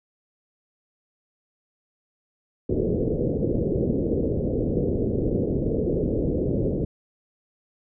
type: low-pass noise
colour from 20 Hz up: white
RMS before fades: -24 dBFS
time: 2.69-6.85 s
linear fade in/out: 5 ms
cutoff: 500 Hz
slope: 48 dB/octave
effects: none